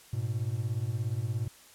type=beating tone pair; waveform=triangle; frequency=104.8 / 121.8 Hz; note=G#2 / B2; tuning=+16 / -24 cents; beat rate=17 Hz; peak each=-30 / -30 dBFS; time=0.13-1.48 s; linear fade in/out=5 ms; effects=white hiss -55 dBFS RMS until 1.74 s + low-pass 12000 Hz 12 dB/octave